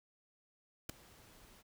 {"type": "noise with ADSR envelope", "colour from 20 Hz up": "pink", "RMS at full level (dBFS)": -37, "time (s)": [0.89, 1.63], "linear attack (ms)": 5, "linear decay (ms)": 6, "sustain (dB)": -24, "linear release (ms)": 29, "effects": []}